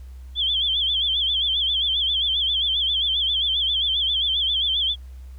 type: tone with vibrato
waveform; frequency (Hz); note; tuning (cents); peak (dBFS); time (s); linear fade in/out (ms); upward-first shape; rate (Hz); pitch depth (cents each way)
sine; 3296; G#7; -14; -19; 0.35-4.96; 50; sine; 7.5; 120
effects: added 64 Hz sine -36 dBFS peak until 5.38 s + pink hiss -59 dBFS RMS until 5.38 s